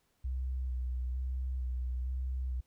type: tone with vibrato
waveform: sine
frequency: 63.3 Hz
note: B1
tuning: 43 cents sharp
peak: -32 dBFS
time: 0.24-2.61 s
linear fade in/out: 10 ms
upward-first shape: square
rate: 1.1 Hz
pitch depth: 23 cents each way
effects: pink hiss -75 dBFS RMS until 2.66 s